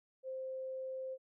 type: tone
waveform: sine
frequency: 523.3 Hz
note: C5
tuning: in tune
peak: -39 dBFS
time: 0.23-1.18 s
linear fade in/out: 50 ms
effects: none